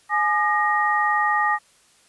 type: tone cluster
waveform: sine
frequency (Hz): 841 / 1211 / 1878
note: G#5 / D#6 / A#6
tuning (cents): +22 / -47 / +12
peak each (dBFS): -22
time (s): 0.09-1.59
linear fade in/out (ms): 50
effects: white hiss -57 dBFS RMS until 2.08 s + resampled to 24000 Hz